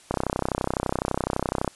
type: click train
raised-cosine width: 1 ms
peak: -9 dBFS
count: 51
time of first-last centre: 0.11-1.677 s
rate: 31.9 Hz
effects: white hiss -52 dBFS RMS until 1.75 s + resampled to 24000 Hz